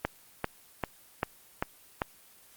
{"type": "click train", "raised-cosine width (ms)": 0.5, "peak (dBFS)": -12, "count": 6, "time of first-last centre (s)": [0.05, 2.019], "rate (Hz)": 2.54, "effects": ["white hiss -57 dBFS RMS until 2.56 s", "Opus 24 kbps"]}